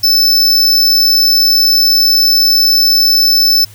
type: tone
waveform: square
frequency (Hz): 5274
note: E8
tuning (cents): 0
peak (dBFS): -7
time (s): 0.03-3.65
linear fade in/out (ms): 10
effects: added 104 Hz sine -36 dBFS peak until 3.74 s + white hiss -41 dBFS RMS until 3.74 s